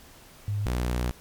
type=tone pair in turn; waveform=sine / sawtooth; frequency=102.7 / 61.07 Hz; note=G#2 / B1; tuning=-19 / -19 cents; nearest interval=major sixth; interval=900 cents; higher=first; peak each=-25 / -21 dBFS; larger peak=second; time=0.48-0.66 / 0.66-1.11 s; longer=second; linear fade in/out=0 ms; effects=pink hiss -51 dBFS RMS until 1.2 s + MP3 96 kbps